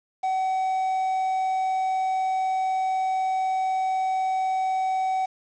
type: tone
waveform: triangle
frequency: 756 Hz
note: F#5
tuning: 37 cents sharp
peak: -20 dBFS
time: 0.23-5.26 s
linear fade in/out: 10 ms
effects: resampled to 16000 Hz + 8-bit